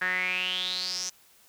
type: tone with band-pass filter sweep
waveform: sawtooth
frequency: 183.2 Hz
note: F#3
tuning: 17 cents flat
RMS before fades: -30 dBFS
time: 0.01-1.1 s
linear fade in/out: 10 ms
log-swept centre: 1700 to 6100 Hz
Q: 8.8
effects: white hiss -59 dBFS RMS until 1.48 s